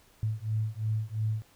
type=beating tone pair; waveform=sine; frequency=107.6 / 110.5 Hz; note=A2 / A2; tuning=-38 / +8 cents; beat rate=2.9 Hz; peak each=-31 / -31 dBFS; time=0.23-1.42 s; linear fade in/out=0 ms; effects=pink hiss -61 dBFS RMS until 1.55 s